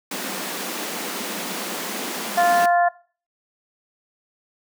pink high-pass noise, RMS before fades -29 dBFS, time 0.11-2.66 s, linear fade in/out 5 ms, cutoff 180 Hz, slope 96 dB/octave
harmonic tone, 349.2 Hz, F4, in tune, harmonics 2 / 3 / 4 / 5, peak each -15 / -27 / -29 / -25 dBFS, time 2.37-2.89 s, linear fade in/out 10 ms
effects noise-tail reverb RT60 0.4 s tail -20 dB re dry

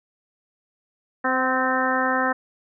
harmonic tone with a mistuned harmonic, 259.2 Hz, C4, 16 cents flat, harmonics 1 / 2 / 3 / 4 / 5 / 6 / 7, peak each -27 / -27 / -27 / -27 / -27 / -27 / -27 dBFS, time 1.24-2.33 s, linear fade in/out 10 ms, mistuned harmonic 3, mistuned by -22 cents, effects none

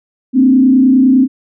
sine tone with frequency modulation, 260 Hz, C4, 11 cents flat, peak -5 dBFS, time 0.33-1.28 s, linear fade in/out 50 ms, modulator 29.9 Hz, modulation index 0.73, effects none

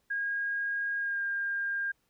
sine tone with pitch glide, 1631 to 1605.8 Hz, G#6 to G6, -32 to +41 cents, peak -29 dBFS, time 0.1-1.92 s, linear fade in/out 10 ms, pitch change -27 cents, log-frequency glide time 0.98-1.22 s, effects pink hiss -74 dBFS RMS until 2.09 s

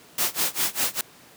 white noise with tremolo, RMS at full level -22 dBFS, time 0.18-1.01 s, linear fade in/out 2 ms, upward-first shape sine, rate 5 Hz, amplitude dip 95%, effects pink hiss -50 dBFS RMS until 1.36 s + high-pass 150 Hz 12 dB/octave

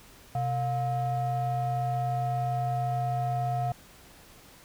triangle ring-modulated tone, 291.6 Hz, D4, 12 cents flat, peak -21 dBFS, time 0.35-3.72 s, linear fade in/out 2 ms, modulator 419 Hz, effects pink hiss -53 dBFS RMS until 4.64 s

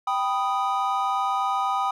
triangle chord, G augmented, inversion none, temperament equal, 784 / 987.8 / 1244.5 Hz, G5 / B5 / D#6, 0 / 0 / 0 cents, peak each -24 / -26 / -24 dBFS, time 0.07-1.91 s, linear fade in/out 5 ms, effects none

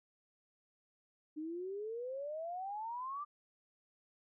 sine exponential sweep, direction up, 300 to 1200 Hz, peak -39 dBFS, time 1.36-3.25 s, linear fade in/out 20 ms, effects none

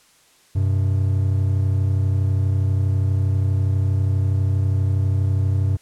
triangle tone pair together, 95.4 / 127.75 Hz, G2 / C3, -47 / -41 cents, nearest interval perfect fourth, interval 506 cents, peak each -15 / -22 dBFS, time 0.55-5.77 s, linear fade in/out 10 ms, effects white hiss -55 dBFS RMS until 5.81 s + low-pass 10000 Hz 12 dB/octave

